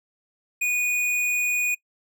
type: tone with tanh clipping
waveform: sine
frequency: 2465 Hz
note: D#7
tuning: 17 cents flat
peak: -22 dBFS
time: 0.61-1.75 s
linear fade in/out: 10 ms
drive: 15 dB
effects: noise-tail reverb RT60 0.1 s tail -24 dB re dry